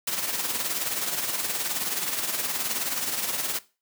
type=noise with tremolo; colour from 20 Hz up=white; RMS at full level=-26 dBFS; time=0.07-3.59 s; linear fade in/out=5 ms; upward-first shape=triangle; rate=19 Hz; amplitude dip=60%; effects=noise-tail reverb RT60 0.3 s tail -18 dB re dry + high-pass 150 Hz 12 dB/octave